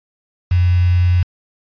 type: tone with quantisation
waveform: sine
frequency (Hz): 89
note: F2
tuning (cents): +33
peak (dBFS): -10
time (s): 0.51-1.23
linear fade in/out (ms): 5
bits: 5
effects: resampled to 11025 Hz